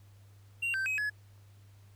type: tone with pitch steps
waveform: triangle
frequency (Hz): 2757 / 1556 / 2540 / 1695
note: F7 / G6 / D#7 / G#6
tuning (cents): -23 / -13 / +35 / +35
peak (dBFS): -28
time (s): 0.62-1.1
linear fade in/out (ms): 10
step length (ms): 120
effects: added 100 Hz sine -54 dBFS peak until 1.95 s + pink hiss -67 dBFS RMS until 1.95 s